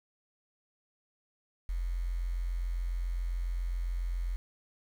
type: tone with quantisation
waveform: sine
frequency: 43.65 Hz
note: F1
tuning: in tune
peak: -30 dBFS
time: 1.69-4.36 s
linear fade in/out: 0 ms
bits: 9
effects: none